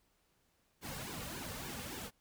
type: noise with flanger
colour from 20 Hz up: pink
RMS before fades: -44 dBFS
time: 0.81-2.11 s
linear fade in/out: 50 ms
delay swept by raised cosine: 1.5 to 3.1 ms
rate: 3.5 Hz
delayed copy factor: -0.8
effects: pink hiss -75 dBFS RMS until 2.2 s